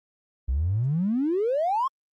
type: exponential sweep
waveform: triangle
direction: up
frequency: 59.7 to 1104 Hz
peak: -18 dBFS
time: 0.48-1.88 s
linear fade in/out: 10 ms
effects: tanh soft clip ceiling -19 dBFS + Opus 48 kbps